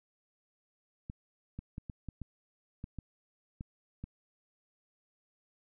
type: clicks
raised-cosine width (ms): 5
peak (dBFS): -28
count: 10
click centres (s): 1.099 / 1.59 / 1.781 / 1.898 / 2.087 / 2.217 / 2.841 / 2.987 / 3.609 / 4.04
effects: none